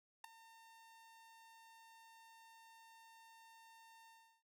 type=tone with ADSR envelope; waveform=sawtooth; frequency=908 Hz; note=A#5; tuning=46 cents flat; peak=-40 dBFS; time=0.24-4.43 s; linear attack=4 ms; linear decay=5 ms; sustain=-17 dB; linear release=350 ms; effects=none